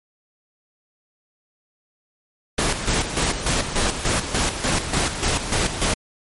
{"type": "noise with tremolo", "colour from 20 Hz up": "pink", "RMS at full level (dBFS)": -20, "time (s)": [2.58, 5.94], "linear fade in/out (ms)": 5, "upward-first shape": "square", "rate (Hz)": 3.4, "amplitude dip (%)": 60, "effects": ["MP3 48 kbps"]}